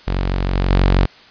sawtooth tone with level steps, 46.25 Hz, F#1, in tune, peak -13 / -11 / -7 dBFS, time 0.07-1.06 s, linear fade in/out 10 ms, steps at 0.53 / 0.7 s, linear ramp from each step 10 ms, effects white hiss -44 dBFS RMS until 1.3 s + resampled to 11025 Hz

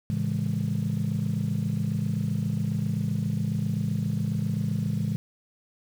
sine chord, A major seventh, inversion none, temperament just, 110 / 137.5 / 165 / 206.2 Hz, A2 / C#3 / E3 / G#3, 0 / -14 / +2 / -12 cents, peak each -29 dBFS, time 0.1-5.16 s, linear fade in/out 0 ms, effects tanh soft clip ceiling -18 dBFS + 8-bit

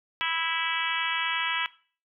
harmonic tone, 328.5 Hz, E4, 6 cents flat, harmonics 3 / 4 / 5 / 6 / 7 / 8 / 9 / 10, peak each -34 / -34 / -34 / -34 / -34 / -34 / -34 / -34 dBFS, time 0.21-1.66 s, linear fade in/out 0 ms, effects noise-tail reverb RT60 0.4 s tail -18 dB re dry

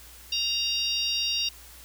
harmonic tone with a mistuned harmonic, 932.3 Hz, A#5, in tune, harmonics 3 / 4 / 5 / 6, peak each -29 / -30 / -31 / -32 dBFS, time 0.32-1.49 s, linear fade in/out 5 ms, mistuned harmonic 5, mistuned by +18 cents, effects added 60 Hz sine -51 dBFS peak until 1.84 s + white hiss -49 dBFS RMS until 1.84 s

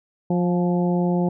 harmonic tone with a mistuned harmonic, 176.9 Hz, F3, 23 cents sharp, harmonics 1 / 2 / 3 / 4 / 5, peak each -19 / -25 / -29 / -31 / -33 dBFS, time 0.3-1.29 s, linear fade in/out 5 ms, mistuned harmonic 5, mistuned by -41 cents, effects none

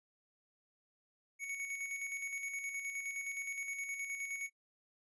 square tone with tremolo, 2225 Hz, C#7, 6 cents sharp, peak -38 dBFS, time 1.39-4.5 s, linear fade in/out 50 ms, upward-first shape square, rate 9.6 Hz, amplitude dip 45%, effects noise-tail reverb RT60 0.1 s tail -25 dB re dry + resampled to 24000 Hz

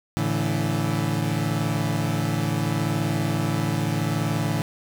30% pulse chord, A suspended fourth, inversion none, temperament equal with one note detuned, 110 / 144.06 / 164.81 Hz, A2 / D3 / E3, 0 / -33 / 0 cents, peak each -24 dBFS, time 0.17-4.62 s, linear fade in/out 0 ms, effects none

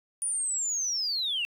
sine linear sweep, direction down, 9640 to 2650 Hz, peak -26 dBFS, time 0.22-1.45 s, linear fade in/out 0 ms, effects tanh soft clip ceiling -22 dBFS + 10-bit

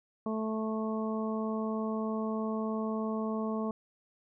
harmonic tone, 219.2 Hz, A3, 6 cents flat, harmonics 1 / 2 / 3 / 4 / 5, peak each -32 / -37 / -40 / -45 / -41 dBFS, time 0.26-3.71 s, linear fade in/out 2 ms, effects none

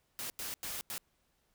white noise bursts at uneven times, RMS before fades -40 dBFS, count 4, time 0.19-0.3 / 0.39-0.54 / 0.63-0.81 / 0.9-0.98 s, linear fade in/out 0 ms, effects pink hiss -75 dBFS RMS until 1.54 s

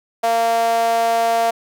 sawtooth tone with high-pass filter, 230 Hz, A#3, 23 cents flat, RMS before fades -17 dBFS, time 0.23-1.51 s, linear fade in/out 10 ms, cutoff 650 Hz, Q 5.9, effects none

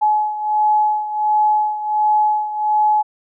sine beating tone pair, 849 / 850.4 Hz, G#5 / G#5, +38 / +41 cents, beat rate 1.4 Hz, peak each -15 / -20 dBFS, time 0.01-3.03 s, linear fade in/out 20 ms, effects none

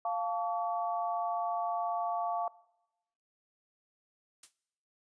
sine chord, F augmented, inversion none, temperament equal with one note detuned, 698.5 / 880 / 1136 Hz, F5 / A5 / C#6, 0 / 0 / +42 cents, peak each -32 / -37 / -37 dBFS, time 0.05-2.48 s, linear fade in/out 2 ms
blue noise with exponential decay, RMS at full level -43 dBFS, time 4.43-4.54 s, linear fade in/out 5 ms, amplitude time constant 23 ms
effects noise-tail reverb RT60 0.9 s tail -21 dB re dry + resampled to 22050 Hz

